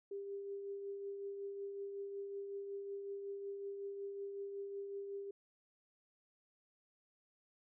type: tone with tremolo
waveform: sine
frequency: 398.4 Hz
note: G4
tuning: 28 cents sharp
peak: -40 dBFS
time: 0.11-5.31 s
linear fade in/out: 5 ms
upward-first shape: triangle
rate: 5.4 Hz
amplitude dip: 40%
effects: none